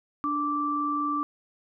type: tone pair together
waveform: sine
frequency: 293.7 / 1169 Hz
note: D4 / D6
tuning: 0 / -8 cents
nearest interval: 2 octaves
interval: 2392 cents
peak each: -30 / -26 dBFS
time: 0.24-1.23 s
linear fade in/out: 0 ms
effects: none